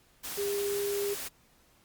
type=tone in noise; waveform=sine; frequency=404.3 Hz; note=G#4; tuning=46 cents flat; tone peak=-29 dBFS; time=0.37-1.15 s; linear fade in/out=20 ms; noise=white; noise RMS=-38 dBFS; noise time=0.23-1.29 s; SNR=+6 dB; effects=pink hiss -64 dBFS RMS until 1.84 s + Opus 48 kbps